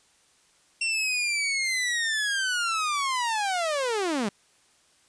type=linear sweep; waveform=sawtooth; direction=down; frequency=2730 to 190 Hz; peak=-21 dBFS; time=0.81-4.29 s; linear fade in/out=5 ms; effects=white hiss -62 dBFS RMS until 5.08 s + resampled to 22050 Hz